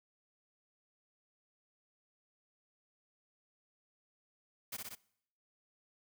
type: noise with echo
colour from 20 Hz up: white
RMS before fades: -41 dBFS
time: 4.72-4.77 s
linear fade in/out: 10 ms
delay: 61 ms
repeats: 3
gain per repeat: -2 dB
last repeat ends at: 4.953 s
effects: noise-tail reverb RT60 0.7 s tail -22 dB re dry